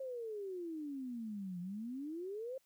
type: exponential two-way sweep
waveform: sine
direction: down then up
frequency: 541 to 173 to 541 Hz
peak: -40 dBFS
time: 0-2.58 s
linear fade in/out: 5 ms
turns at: 1.6 s
effects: white hiss -75 dBFS RMS until 2.65 s